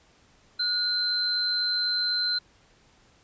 sine tone pair together, 1448 / 4096 Hz, F#6 / C8, -38 / -38 cents, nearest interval octave + tritone, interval 1800 cents, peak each -32 / -24 dBFS, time 0.59-2.39 s, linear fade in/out 10 ms, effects pink hiss -60 dBFS RMS until 3.23 s + resampled to 16000 Hz

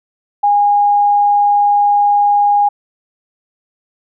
sine tone, 819 Hz, G#5, 24 cents flat, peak -8 dBFS, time 0.43-2.69 s, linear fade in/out 10 ms, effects none

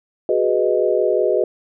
sine chord, G# minor seventh, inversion third, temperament equal, 370 / 415.3 / 493.9 / 622.3 Hz, F#4 / G#4 / B4 / D#5, 0 / 0 / 0 / 0 cents, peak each -20 dBFS, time 0.29-1.44 s, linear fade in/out 2 ms, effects none

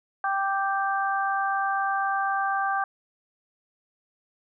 harmonic tone, 392 Hz, G4, in tune, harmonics 2 / 3 / 4, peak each -26 / -28 / -29 dBFS, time 0.24-2.84 s, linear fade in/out 2 ms, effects none

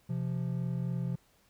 triangle tone pair together, 129.4 / 172.93 Hz, C3 / F3, -19 / -17 cents, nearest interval perfect fourth, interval 502 cents, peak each -31 / -32 dBFS, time 0.09-1.16 s, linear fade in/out 10 ms, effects pink hiss -67 dBFS RMS until 1.49 s

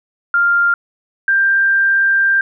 sine tone pair in turn, 1396.9 / 1584.4 Hz, F6 / G6, 0 / +18 cents, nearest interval major second, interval 218 cents, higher second, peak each -10 dBFS, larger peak neither, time 0.34-0.74 / 1.28-2.41 s, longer second, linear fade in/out 2 ms, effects none

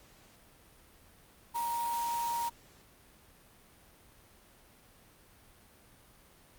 sine tone in noise, 939 Hz, A#5, 12 cents sharp, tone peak -31 dBFS, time 1.54-2.5 s, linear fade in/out 20 ms, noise white, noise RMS -43 dBFS, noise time 1.54-2.5 s, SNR +9 dB, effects pink hiss -60 dBFS RMS until 6.58 s + Opus 48 kbps

